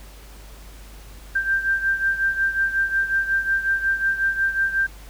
sine beating tone pair, 1575 / 1580.5 Hz, G6 / G6, +8 / +14 cents, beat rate 5.5 Hz, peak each -20 / -25 dBFS, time 1.35-4.87 s, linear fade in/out 10 ms, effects added 50 Hz sine -40 dBFS peak until 5.09 s + pink hiss -47 dBFS RMS until 5.09 s

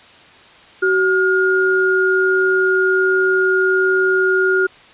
sine tone pair together, 377.2 / 1424.1 Hz, F#4 / F6, +33 / +33 cents, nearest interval octave + major seventh, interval 2300 cents, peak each -15 dBFS, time 0.82-4.67 s, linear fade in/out 10 ms, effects white hiss -44 dBFS RMS until 4.93 s + resampled to 8000 Hz

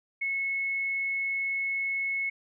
sine tone, 2191 Hz, C#7, 21 cents flat, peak -27 dBFS, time 0.21-2.3 s, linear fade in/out 10 ms, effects none

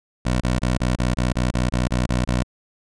15% pulse tone bursts, 61.74 Hz, B1, in tune, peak -12 dBFS, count 12, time 0.25-2.434 s, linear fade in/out 10 ms, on 160 ms, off 24 ms, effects resampled to 22050 Hz

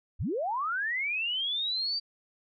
sine linear sweep, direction up, 36.75 to 4687 Hz, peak -28 dBFS, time 0.19-2 s, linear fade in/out 20 ms, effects none

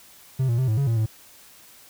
triangle tone with pitch steps, 131.5 / 117.4 / 130.3 / 109 / 139.2 / 114.6 / 109.8 Hz, C3 / A#2 / C3 / A2 / C#3 / A#2 / A2, +9 / +13 / -7 / -16 / +8 / -29 / -3 cents, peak -17 dBFS, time 0.39-1.062 s, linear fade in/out 10 ms, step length 96 ms, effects white hiss -50 dBFS RMS until 1.89 s

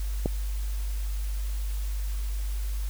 click, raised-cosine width 2 ms, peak -12 dBFS, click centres 0.259 s, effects added 50 Hz sine -27 dBFS peak until 2.89 s + white hiss -46 dBFS RMS until 2.89 s

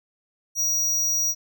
square tone, 5760 Hz, F#8, 47 cents flat, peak -21 dBFS, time 0.55-1.35 s, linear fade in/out 50 ms, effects none

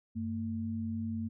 sine tone pair together, 95.1 / 225.8 Hz, F#2 / A3, +48 / +45 cents, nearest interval octave + minor third, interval 1497 cents, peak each -38 / -34 dBFS, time 0.15-1.29 s, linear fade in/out 20 ms, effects none

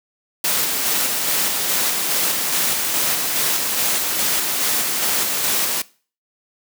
white noise with tremolo, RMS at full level -19 dBFS, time 0.44-5.82 s, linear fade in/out 5 ms, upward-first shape square, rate 2.4 Hz, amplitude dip 25%, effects noise-tail reverb RT60 0.4 s tail -21 dB re dry + high-pass 150 Hz 12 dB/octave

